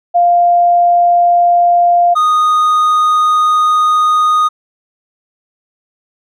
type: tone pair in turn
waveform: sine / triangle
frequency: 698.5 / 1238.1 Hz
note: F5 / D#6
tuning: 0 / -9 cents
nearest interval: minor seventh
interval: 991 cents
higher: second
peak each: -6 dBFS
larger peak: neither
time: 0.14-2.15 / 2.15-4.49 s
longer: second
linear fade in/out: 20 ms
effects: none